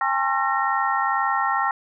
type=tone cluster; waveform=sine; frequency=801 / 883 / 1078 / 1350 / 1854 Hz; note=G5 / A5 / C#6 / E6 / A#6; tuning=+37 / +6 / -49 / +41 / -10 cents; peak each=-25 / -28 / -25 / -25 / -27 dBFS; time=0.01-1.71 s; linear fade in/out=2 ms; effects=none